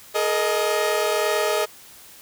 sawtooth chord, Ab suspended second, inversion none, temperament equal with one note detuned, 424.5 / 466.2 / 622.3 Hz, Ab4 / Bb4 / Eb5, +38 / 0 / 0 cents, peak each -20 / -23 / -19 dBFS, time 0.14-1.66 s, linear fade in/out 20 ms, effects white hiss -46 dBFS RMS until 2.21 s

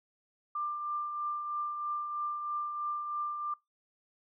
sine tone with tremolo, 1189 Hz, D6, 21 cents sharp, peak -30 dBFS, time 0.55-3.54 s, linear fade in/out 5 ms, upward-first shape triangle, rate 3.1 Hz, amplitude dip 45%, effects noise-tail reverb RT60 0.2 s tail -26 dB re dry

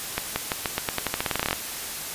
accelerating click train, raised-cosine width 0.3 ms, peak -7 dBFS, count 19, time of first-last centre 0.18-1.53 s, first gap 180 ms, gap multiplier 0.88, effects white hiss -33 dBFS RMS until 2.14 s + resampled to 32000 Hz

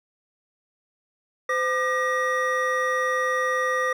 triangle tone cluster, 512 / 1204 / 1899 Hz, C5 / D6 / A#6, -38 / +43 / +32 cents, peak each -24 dBFS, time 1.49-3.93 s, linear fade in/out 5 ms, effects none

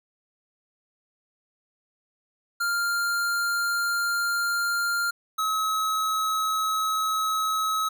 square tone pair in turn, 1396.9 / 1283 Hz, F6 / E6, 0 / -47 cents, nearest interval minor second, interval 147 cents, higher first, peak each -24 dBFS, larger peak neither, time 2.6-5.11 / 5.38-7.89 s, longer neither, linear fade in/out 10 ms, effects none

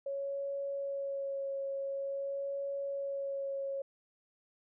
sine tone with vibrato, 553 Hz, C#5, 4 cents flat, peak -34 dBFS, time 0.06-3.82 s, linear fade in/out 5 ms, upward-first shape sine, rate 0.47 Hz, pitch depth 14 cents each way, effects none

